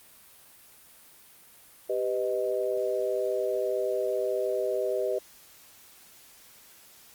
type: chord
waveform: sine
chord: G augmented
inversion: none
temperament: equal with one note detuned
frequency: 392 / 500.5 / 622.3 Hz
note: G4 / B4 / D#5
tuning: 0 / +23 / 0 cents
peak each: -30 dBFS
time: 1.89-5.19 s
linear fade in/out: 10 ms
effects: white hiss -54 dBFS RMS until 7.14 s + Opus 32 kbps